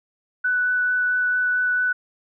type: tone with vibrato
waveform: sine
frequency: 1488 Hz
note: F#6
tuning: 9 cents sharp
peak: -18 dBFS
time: 0.44-1.93 s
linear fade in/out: 10 ms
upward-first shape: sine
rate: 4.5 Hz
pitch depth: 8 cents each way
effects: none